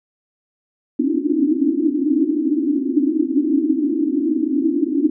white band-pass noise, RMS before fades -18 dBFS, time 0.99-5.1 s, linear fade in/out 5 ms, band 260 to 330 Hz, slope 96 dB/octave, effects none

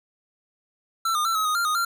square tone with pitch steps, 1339 / 1217 / 1342 / 1279 / 1243 / 1389 / 1240 / 1379 Hz, E6 / D#6 / E6 / D#6 / D#6 / F6 / D#6 / F6, +27 / -39 / +31 / +47 / -2 / -10 / -6 / -22 cents, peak -22 dBFS, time 1.05-1.85 s, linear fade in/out 5 ms, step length 100 ms, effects none

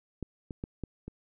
clicks, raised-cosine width 3 ms, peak -22 / -25 / -22 / -22 / -27 dBFS, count 5, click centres 0.227 / 0.508 / 0.639 / 0.837 / 1.08 s, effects none

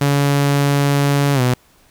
sawtooth tone with pitch glide, 141.8 to 124.88 Hz, C#3 to B2, +40 to +20 cents, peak -9 dBFS, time 0.01-1.54 s, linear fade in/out 5 ms, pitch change -220 cents, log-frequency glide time 1.34-1.41 s, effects pink hiss -53 dBFS RMS until 1.9 s

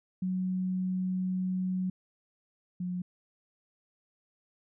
sine tone pair in turn, 185 / 179.94 Hz, F#3 / F#3, 0 / -48 cents, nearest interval unison, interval 48 cents, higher first, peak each -28 / -31 dBFS, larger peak first, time 0.22-1.9 / 2.8-3.02 s, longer first, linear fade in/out 5 ms, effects none

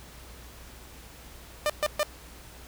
sawtooth tone bursts, 600 Hz, D5, 37 cents sharp, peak -19 dBFS, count 3, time 1.66-2.031 s, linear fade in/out 0 ms, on 37 ms, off 130 ms, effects added 60 Hz sine -49 dBFS peak until 2.67 s + pink hiss -49 dBFS RMS until 2.67 s

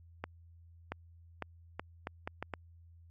accelerating click train, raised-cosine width 0.5 ms, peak -22 dBFS, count 8, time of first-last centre 0.24-2.538 s, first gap 680 ms, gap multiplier 0.74, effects added 84 Hz sine -55 dBFS peak until 3.1 s + AAC 32 kbps

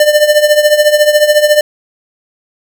square tone with tremolo, 598 Hz, D5, 31 cents sharp, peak -3 dBFS, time 0-1.61 s, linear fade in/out 2 ms, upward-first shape triangle, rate 14 Hz, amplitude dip 80%, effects none

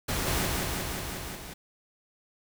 pink noise with echo, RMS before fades -30 dBFS, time 0.08-0.46 s, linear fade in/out 10 ms, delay 180 ms, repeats 6, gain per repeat -2 dB, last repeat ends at 1.54 s, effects none

